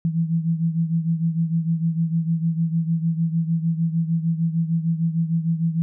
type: beating tone pair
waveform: sine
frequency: 163.5 / 170.1 Hz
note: E3 / F3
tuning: -14 / -45 cents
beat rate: 6.6 Hz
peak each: -20 / -25 dBFS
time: 0.05-5.82 s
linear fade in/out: 0 ms
effects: none